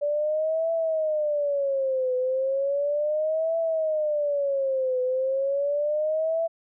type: tone with vibrato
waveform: sine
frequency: 578 Hz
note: D5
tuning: 28 cents flat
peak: -22 dBFS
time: 0.01-6.48 s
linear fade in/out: 20 ms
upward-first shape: triangle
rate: 0.35 Hz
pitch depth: 240 cents each way
effects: none